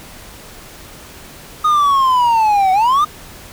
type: linear two-way sweep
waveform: triangle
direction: down then up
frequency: 1244.5 to 740 to 1244 Hz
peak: -8 dBFS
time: 1.64-3.05 s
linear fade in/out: 10 ms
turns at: 2.72 s
effects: pink hiss -37 dBFS RMS until 3.52 s